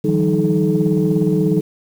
sine tone cluster, 155.9 / 172.8 / 192.3 / 311.6 / 430 Hz, D#3 / F3 / G3 / D#4 / A4, +4 / -18 / -33 / +3 / -40 cents, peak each -19 dBFS, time 0.04-1.61 s, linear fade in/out 10 ms, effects tanh soft clip ceiling -5 dBFS + 7-bit

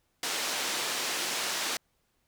white band-pass noise, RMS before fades -32 dBFS, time 0.23-1.77 s, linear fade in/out 2 ms, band 270 to 6100 Hz, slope 12 dB/octave, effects pink hiss -74 dBFS RMS until 2.27 s

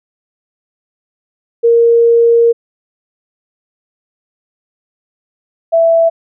sine tone pair in turn, 466.2 / 662.4 Hz, A#4 / E5, 0 / +8 cents, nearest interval tritone, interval 608 cents, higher second, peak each -5 / -6 dBFS, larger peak first, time 1.63-2.53 / 5.72-6.1 s, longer first, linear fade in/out 20 ms, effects none

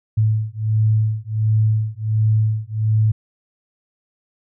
sine beating tone pair, 108.2 / 109.6 Hz, A2 / A2, -29 / -6 cents, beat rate 1.4 Hz, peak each -18 dBFS, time 0.17-3.12 s, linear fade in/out 10 ms, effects none

